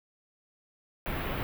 pink band-stop noise, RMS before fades -33 dBFS, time 1.06-1.43 s, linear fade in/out 0 ms, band 3000 to 16000 Hz, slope 24 dB/octave, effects none

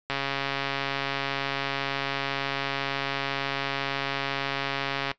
click train, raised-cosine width 0.3 ms, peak -12 dBFS, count 693, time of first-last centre 0.1-5.114 s, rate 138 Hz, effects noise-tail reverb RT60 0.1 s tail -18 dB re dry + resampled to 16000 Hz

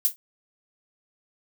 violet noise with exponential decay, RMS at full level -17 dBFS, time 0.05-0.16 s, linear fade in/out 0 ms, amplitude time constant 23 ms, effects none

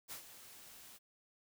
white noise with ADSR envelope, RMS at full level -45 dBFS, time 0.08-0.99 s, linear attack 35 ms, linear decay 100 ms, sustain -11 dB, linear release 33 ms, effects none

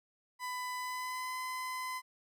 30% pulse tone with pitch glide, 1000 to 1019.2 Hz, B5 to C6, +21 to -46 cents, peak -34 dBFS, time 0.39-2.02 s, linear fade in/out 50 ms, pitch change +33 cents, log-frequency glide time 0.77-1.39 s, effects none

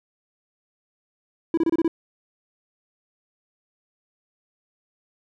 triangle tone bursts, 329.6 Hz, E4, in tune, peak -15 dBFS, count 6, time 1.54-1.879 s, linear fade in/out 2 ms, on 34 ms, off 27 ms, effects none

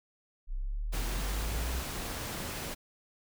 sine exponential sweep, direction up, 30.87 to 65.41 Hz, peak -31 dBFS, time 0.47-1.85 s, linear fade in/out 50 ms
pink noise, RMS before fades -38 dBFS, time 0.92-2.75 s, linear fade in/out 20 ms
effects none

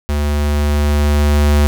square tone with level ramp, 73.42 Hz, D2, in tune, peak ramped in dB -15 to -9 dBFS, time 0.09-1.67 s, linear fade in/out 0 ms, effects none

